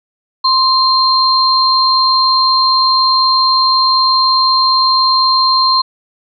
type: tone pair together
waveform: sine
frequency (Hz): 1046.5 / 4176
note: C6 / C8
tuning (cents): 0 / -4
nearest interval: 2 octaves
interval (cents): 2396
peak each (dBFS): -11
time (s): 0.44-5.82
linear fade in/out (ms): 10
effects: none